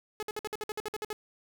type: tone bursts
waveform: sawtooth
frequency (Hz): 426.2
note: G#4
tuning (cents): +45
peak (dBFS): -29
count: 12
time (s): 0.2-1.129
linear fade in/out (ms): 0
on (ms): 27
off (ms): 55
effects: none